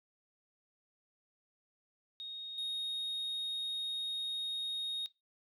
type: tone with level steps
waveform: sine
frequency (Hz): 3729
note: A#7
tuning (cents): 0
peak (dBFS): -40 / -32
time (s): 2.2-5.06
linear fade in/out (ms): 0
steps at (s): 2.58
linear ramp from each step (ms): 2
effects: noise-tail reverb RT60 0.2 s tail -21 dB re dry + tanh soft clip ceiling -34 dBFS